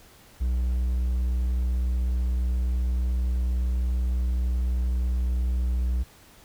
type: tone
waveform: triangle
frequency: 61.74 Hz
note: B1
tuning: in tune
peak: -20 dBFS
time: 0.4-6.04 s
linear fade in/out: 20 ms
effects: pink hiss -53 dBFS RMS until 6.44 s